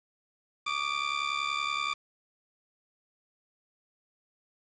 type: ring-modulated tone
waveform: 20% pulse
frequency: 1179 Hz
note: D6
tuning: 6 cents sharp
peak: -21 dBFS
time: 0.66-1.94 s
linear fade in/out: 10 ms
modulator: 35.3 Hz
effects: resampled to 16000 Hz + 8-bit